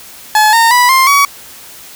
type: tone with pitch steps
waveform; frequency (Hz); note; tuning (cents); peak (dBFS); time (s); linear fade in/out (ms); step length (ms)
30% pulse; 856 / 917.4 / 983.3 / 1053.9 / 1129.5; A5 / A#5 / B5 / C6 / C#6; -48 / -28 / -8 / +12 / +32; -3; 0.35-1.25; 2; 180
effects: white hiss -34 dBFS RMS until 1.95 s